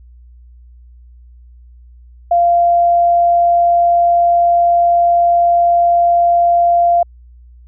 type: tone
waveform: sine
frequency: 692 Hz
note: F5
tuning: 16 cents flat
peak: -8 dBFS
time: 2.31-7.03 s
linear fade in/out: 5 ms
effects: added 60 Hz sine -38 dBFS peak until 7.67 s